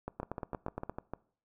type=two click trains; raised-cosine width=1 ms; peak=-23 / -22 dBFS; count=8 / 7; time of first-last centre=0.08-1.136 / 0.2-0.896 s; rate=6.63 / 8.62 Hz; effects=noise-tail reverb RT60 0.5 s tail -22 dB re dry